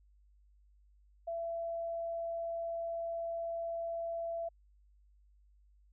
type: tone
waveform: sine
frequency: 671 Hz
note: E5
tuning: 31 cents sharp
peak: -35 dBFS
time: 1.27-4.49 s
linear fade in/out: 10 ms
effects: added 50 Hz sine -62 dBFS peak until 5.92 s